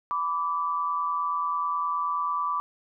sine tone pair together, 993.6 / 1163 Hz, B5 / D6, +10 / -17 cents, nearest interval minor third, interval 273 cents, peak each -30 / -26 dBFS, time 0.11-2.6 s, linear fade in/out 0 ms, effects none

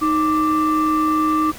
sine tone pair together, 311.1 / 1174.7 Hz, D#4 / D6, 0 / 0 cents, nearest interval octave + major seventh, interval 2300 cents, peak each -16 dBFS, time 0.01-1.52 s, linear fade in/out 20 ms, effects tanh soft clip ceiling -11 dBFS + pink hiss -37 dBFS RMS until 1.58 s

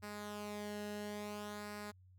sawtooth tone with flanger, 207.7 Hz, G#3, in tune, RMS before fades -45 dBFS, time 0.02-1.92 s, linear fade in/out 20 ms, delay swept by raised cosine 0.3 to 0.87 ms, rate 0.58 Hz, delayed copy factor -0.55, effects added 92 Hz sine -60 dBFS peak until 2.18 s

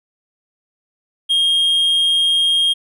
triangle tone, 3235 Hz, G#7, 46 cents flat, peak -11 dBFS, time 1.29-2.74 s, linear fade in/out 20 ms, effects none

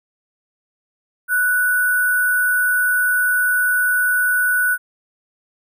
sine tone with sample-and-hold, 1480 Hz, F#6, in tune, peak -14 dBFS, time 1.28-4.78 s, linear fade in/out 50 ms, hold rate 11025 Hz, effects none

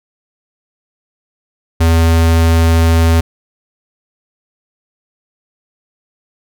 square tone, 82.41 Hz, E2, in tune, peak -8 dBFS, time 1.8-3.21 s, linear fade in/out 10 ms, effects none

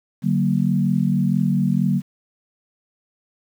sine chord, D augmented, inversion none, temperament equal with one note detuned, 146.83 / 188.67 / 233.1 Hz, D3 / F#3 / A#3, 0 / +34 / 0 cents, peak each -21 / -19 / -22 dBFS, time 0.22-2.02 s, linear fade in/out 50 ms, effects 8-bit

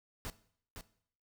pink noise with echo, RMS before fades -41 dBFS, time 0.25-0.3 s, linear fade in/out 0 ms, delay 510 ms, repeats 1, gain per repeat -6 dB, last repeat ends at 0.81 s, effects noise-tail reverb RT60 0.6 s tail -17 dB re dry

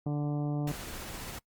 harmonic tone, 146.83 Hz, D3, in tune, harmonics 1 / 2 / 3 / 4 / 5 / 6 / 7 / 8, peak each -30 / -34 / -44 / -44 / -44 / -53 / -55 / -57 dBFS, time 0.06-0.72 s, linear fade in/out 5 ms
pink noise with tremolo, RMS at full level -40 dBFS, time 0.67-1.39 s, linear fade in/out 5 ms, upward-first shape triangle, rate 15 Hz, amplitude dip 25%
effects noise-tail reverb RT60 0.1 s tail -23 dB re dry + Opus 32 kbps

